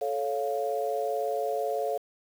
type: chord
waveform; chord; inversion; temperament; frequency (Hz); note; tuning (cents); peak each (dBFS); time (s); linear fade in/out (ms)
sine; A augmented; none; equal with one note detuned; 436.2 / 554.4 / 698.5; A4 / C#5 / E#5; -15 / 0 / 0; -31; 0.01-1.98; 10
effects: 8-bit